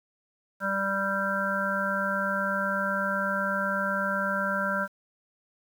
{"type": "harmonic tone", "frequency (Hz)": 196, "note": "G3", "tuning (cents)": 0, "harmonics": [1, 3, 5, 7, 8], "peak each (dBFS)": [-33, -32, -35, -30, -30], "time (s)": [0.6, 4.88], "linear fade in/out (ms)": 50, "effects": ["9-bit"]}